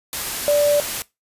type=tone in noise; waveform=sine; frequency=584 Hz; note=D5; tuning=10 cents flat; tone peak=-13 dBFS; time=0.48-0.8 s; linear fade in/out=0 ms; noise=white; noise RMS=-26 dBFS; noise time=0.13-1.02 s; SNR=+10 dB; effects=noise-tail reverb RT60 0.2 s tail -20 dB re dry + resampled to 32000 Hz